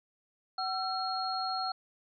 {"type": "tone cluster", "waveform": "sine", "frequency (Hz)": [753, 1344, 4287], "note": ["F#5", "E6", "C8"], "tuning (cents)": [30, 33, 41], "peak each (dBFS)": [-34, -36, -36], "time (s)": [0.58, 1.72], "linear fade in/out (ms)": 5, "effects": []}